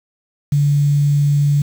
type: tone with quantisation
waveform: sine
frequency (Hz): 144.3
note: D3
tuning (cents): -30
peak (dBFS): -11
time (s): 0.52-1.62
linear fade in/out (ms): 5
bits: 6
effects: none